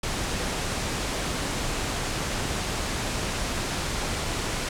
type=low-pass noise; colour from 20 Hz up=pink; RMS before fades=-29 dBFS; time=0.03-4.69 s; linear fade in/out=5 ms; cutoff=9300 Hz; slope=24 dB/octave; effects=none